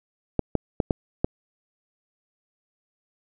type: clicks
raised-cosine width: 2 ms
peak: -7 dBFS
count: 5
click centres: 0.393 / 0.553 / 0.802 / 0.908 / 1.245 s
effects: none